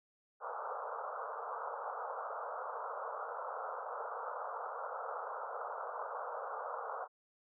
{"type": "band-pass noise", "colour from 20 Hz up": "white", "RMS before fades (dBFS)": -42, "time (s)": [0.4, 7.08], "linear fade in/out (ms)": 50, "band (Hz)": [450, 1400], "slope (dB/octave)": 96, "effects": []}